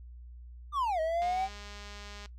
triangle linear two-way sweep, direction down then up, 1221 to 628 to 782 Hz, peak -26 dBFS, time 0.72-1.49 s, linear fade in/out 50 ms, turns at 1 s
click train, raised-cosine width 0.2 ms, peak -30 dBFS, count 214, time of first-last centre 1.22-2.259 s, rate 205 Hz
effects noise-tail reverb RT60 0.1 s tail -17 dB re dry + added 60 Hz sine -45 dBFS peak until 2.38 s

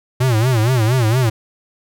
square tone with vibrato, 119 Hz, A#2, 36 cents sharp, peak -13 dBFS, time 0.2-1.3 s, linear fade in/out 10 ms, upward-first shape sine, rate 4.3 Hz, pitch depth 180 cents each way, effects none

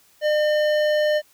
sine tone with hard clipping, 604 Hz, D5, 48 cents sharp, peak -19 dBFS, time 0.21-1.22 s, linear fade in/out 50 ms, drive 13 dB, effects white hiss -57 dBFS RMS until 1.33 s

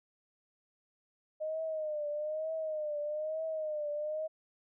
sine tone with vibrato, 615 Hz, D#5, 20 cents flat, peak -33 dBFS, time 1.4-4.28 s, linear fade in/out 20 ms, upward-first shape triangle, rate 1.1 Hz, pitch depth 84 cents each way, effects none

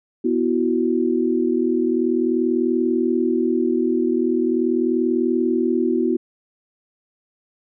sine chord, B suspended fourth, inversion none, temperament equal, 246.9 / 329.6 / 370 Hz, B3 / E4 / F#4, 0 / 0 / 0 cents, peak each -21 dBFS, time 0.24-6.17 s, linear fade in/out 10 ms, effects none

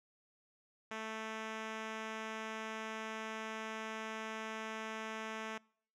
5% pulse tone with low-pass filter, 220 Hz, A3, in tune, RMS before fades -43 dBFS, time 0.91-5.58 s, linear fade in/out 5 ms, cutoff 5400 Hz, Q 0.51, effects noise-tail reverb RT60 0.6 s tail -26 dB re dry

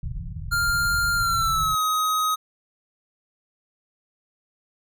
pink low-pass noise, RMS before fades -31 dBFS, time 0.03-1.75 s, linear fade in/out 5 ms, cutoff 170 Hz, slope 96 dB/octave
square tone with pitch glide, 1399 to 1260.8 Hz, F6 to D#6, +3 to +23 cents, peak -21 dBFS, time 0.51-2.36 s, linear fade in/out 20 ms, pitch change -180 cents, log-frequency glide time 1.16-1.8 s
effects none

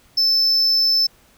sine tone, 5274 Hz, E8, in tune, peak -11 dBFS, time 0.17-1.07 s, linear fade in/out 10 ms, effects tanh soft clip ceiling -13 dBFS + pink hiss -54 dBFS RMS until 1.37 s

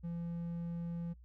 triangle tone, 170 Hz, F3, 46 cents flat, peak -35 dBFS, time 0.03-1.14 s, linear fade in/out 20 ms, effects noise-tail reverb RT60 0.1 s tail -25 dB re dry + added 60 Hz sine -54 dBFS peak until 1.24 s

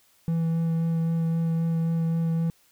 triangle tone with vibrato, 164.81 Hz, E3, in tune, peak -20 dBFS, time 0.28-2.5 s, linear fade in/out 0 ms, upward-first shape sine, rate 3.8 Hz, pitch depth 10 cents each way, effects white hiss -62 dBFS RMS until 2.71 s

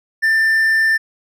triangle tone, 1784 Hz, A6, 23 cents sharp, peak -10 dBFS, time 0.22-0.98 s, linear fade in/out 20 ms, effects none

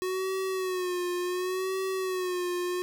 square tone with vibrato, 367.8 Hz, F#4, 10 cents flat, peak -29 dBFS, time 0.02-2.82 s, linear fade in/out 0 ms, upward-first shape sine, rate 0.69 Hz, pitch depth 60 cents each way, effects none

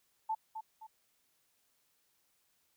sine tone with echo, 880 Hz, A5, in tune, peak -31 dBFS, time 0.29-0.35 s, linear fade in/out 10 ms, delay 260 ms, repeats 2, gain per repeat -8 dB, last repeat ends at 0.87 s, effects white hiss -75 dBFS RMS until 2.76 s

